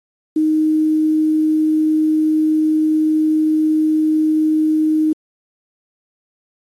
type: tone with quantisation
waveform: sine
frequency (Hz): 311.1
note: D#4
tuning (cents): 0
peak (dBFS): -12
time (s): 0.36-5.13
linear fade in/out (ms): 5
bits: 7
effects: AAC 32 kbps